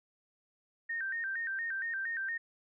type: tone with vibrato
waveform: sine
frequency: 1700 Hz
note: G#6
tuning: 40 cents sharp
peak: -33 dBFS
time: 0.89-2.38 s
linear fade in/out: 10 ms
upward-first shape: square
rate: 4.3 Hz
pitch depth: 140 cents each way
effects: none